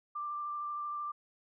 sine tone with vibrato, 1182 Hz, D6, 11 cents sharp, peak -35 dBFS, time 0.15-1.12 s, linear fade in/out 10 ms, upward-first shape triangle, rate 13 Hz, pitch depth 15 cents each way, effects none

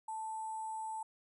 sine tone with sample-and-hold, 880 Hz, A5, in tune, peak -38 dBFS, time 0.08-1.03 s, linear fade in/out 5 ms, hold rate 8820 Hz, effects resampled to 32000 Hz

